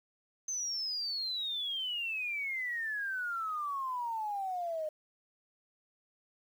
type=exponential sweep; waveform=sine; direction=down; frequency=6272 to 608 Hz; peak=-33 dBFS; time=0.48-4.89 s; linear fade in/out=5 ms; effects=10-bit